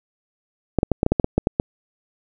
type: clicks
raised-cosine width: 2 ms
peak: -3 dBFS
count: 11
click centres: 0.787 / 0.831 / 0.917 / 1.031 / 1.064 / 1.12 / 1.198 / 1.244 / 1.38 / 1.471 / 1.599 s
effects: none